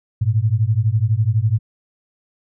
sine beating tone pair, 103.83 / 115.83 Hz, G#2 / A#2, 0 / -11 cents, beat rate 12 Hz, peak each -17 dBFS, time 0.21-1.59 s, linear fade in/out 10 ms, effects none

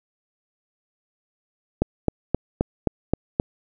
click train, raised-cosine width 2 ms, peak -5 dBFS, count 7, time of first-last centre 1.82-3.399 s, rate 3.8 Hz, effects none

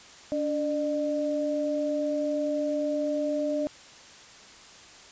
sine tone pair together, 289.4 / 602 Hz, D4 / D5, -25 / +43 cents, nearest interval octave + minor second, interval 1268 cents, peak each -29 / -27 dBFS, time 0.32-3.67 s, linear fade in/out 0 ms, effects white hiss -49 dBFS RMS until 5.11 s + resampled to 16000 Hz

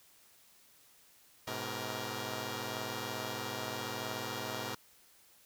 5% pulse tone cluster, 106.3 / 127.1 / 471.3 Hz, G#2 / C3 / A#4, +41 / -50 / +19 cents, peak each -30 dBFS, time 1.47-4.75 s, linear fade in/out 5 ms, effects white hiss -63 dBFS RMS until 5.45 s

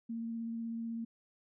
sine tone with vibrato, 229.3 Hz, A#3, 28 cents flat, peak -36 dBFS, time 0.09-1.05 s, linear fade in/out 10 ms, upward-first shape sine, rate 16 Hz, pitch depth 11 cents each way, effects none

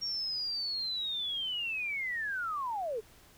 sine linear sweep, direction down, 5588 to 407.8 Hz, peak -32 dBFS, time 0.01-3.01 s, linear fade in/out 20 ms, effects pink hiss -59 dBFS RMS until 3.37 s

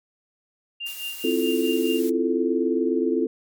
sine tone with tremolo, 2794 Hz, F7, in tune, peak -27 dBFS, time 0.8-2 s, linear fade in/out 10 ms, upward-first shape triangle, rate 4.7 Hz, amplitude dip 90%
blue noise, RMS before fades -37 dBFS, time 0.86-2.1 s, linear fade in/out 5 ms
sine chord, F major seventh, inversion second, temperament equal with one note detuned, 261.6 / 329.6 / 349.2 / 438.5 Hz, C4 / E4 / F4 / A4, 0 / 0 / 0 / -6 cents, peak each -25 dBFS, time 1.24-3.27 s, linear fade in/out 5 ms
effects MP3 96 kbps

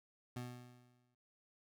25% pulse tone with exponential decay, 123.3 Hz, B2, 2 cents flat, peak -37 dBFS, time 0.36-1.15 s, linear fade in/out 5 ms, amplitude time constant 170 ms, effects none

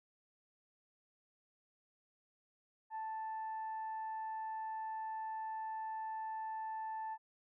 sine tone with frequency modulation, 880 Hz, A5, in tune, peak -39 dBFS, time 2.9-7.18 s, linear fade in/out 50 ms, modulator 880 Hz, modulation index 0.3, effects none

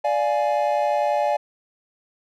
triangle chord, D diminished, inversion none, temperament equal with one note detuned, 587.3 / 698.5 / 836.4 Hz, D5 / F5 / Ab5, 0 / 0 / +12 cents, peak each -20 / -23 / -21 dBFS, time 0.04-1.37 s, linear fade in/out 10 ms, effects none

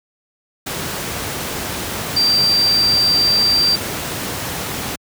sine tone in noise, 4700 Hz, D8, 1 cent sharp, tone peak -12 dBFS, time 2.16-3.76 s, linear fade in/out 10 ms, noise pink, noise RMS -24 dBFS, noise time 0.66-4.96 s, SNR +9 dB, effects high-pass 80 Hz 12 dB/octave

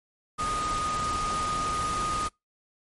sine tone in noise, 1236 Hz, D#6, 12 cents flat, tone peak -27 dBFS, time 0.38-2.29 s, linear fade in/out 20 ms, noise pink, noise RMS -34 dBFS, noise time 0.38-2.29 s, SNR +4 dB, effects noise-tail reverb RT60 0.2 s tail -26 dB re dry + MP3 48 kbps

